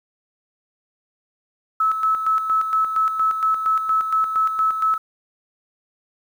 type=tone with tremolo; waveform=sine; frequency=1300 Hz; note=E6; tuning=24 cents flat; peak=-15 dBFS; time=1.8-4.98 s; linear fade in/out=5 ms; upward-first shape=square; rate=4.3 Hz; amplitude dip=55%; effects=8-bit